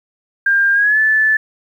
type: tone with pitch glide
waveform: sine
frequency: 1600 to 1744.8 Hz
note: G6 to A6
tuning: +35 to -15 cents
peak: -10 dBFS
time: 0.46-1.37 s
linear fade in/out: 5 ms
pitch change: +150 cents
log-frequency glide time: 0.73-0.99 s
effects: 8-bit